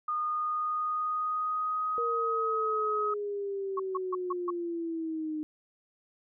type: tone with pitch glide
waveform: sine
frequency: 1225 to 1267.5 Hz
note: D#6 to D#6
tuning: -27 to +32 cents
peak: -28 dBFS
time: 0.08-3.14 s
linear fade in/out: 5 ms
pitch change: +59 cents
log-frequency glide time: 0.22-2.51 s
type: linear sweep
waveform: sine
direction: down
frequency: 471.5 to 304.7 Hz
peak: -31 dBFS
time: 1.98-5.43 s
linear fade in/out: 0 ms
type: tone bursts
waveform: sine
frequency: 1100 Hz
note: C#6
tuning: 14 cents flat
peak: -29 dBFS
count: 5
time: 3.77-4.505 s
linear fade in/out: 5 ms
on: 27 ms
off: 150 ms
effects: none